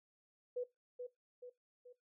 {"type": "tone with echo", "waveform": "sine", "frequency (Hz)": 493.9, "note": "B4", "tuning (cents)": 0, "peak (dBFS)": -36, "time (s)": [0.56, 0.64], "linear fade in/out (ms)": 10, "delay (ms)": 430, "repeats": 3, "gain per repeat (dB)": -6, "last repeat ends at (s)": 1.93, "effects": ["noise-tail reverb RT60 0.2 s tail -19 dB re dry"]}